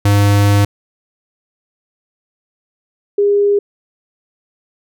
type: tone pair in turn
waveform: square / sine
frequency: 101.6 / 406.4 Hz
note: G#2 / G#4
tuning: -38 / -38 cents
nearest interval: 2 octaves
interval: 2400 cents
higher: second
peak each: -9 dBFS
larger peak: neither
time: 0.05-0.65 / 3.18-3.59 s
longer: first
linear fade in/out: 5 ms
effects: none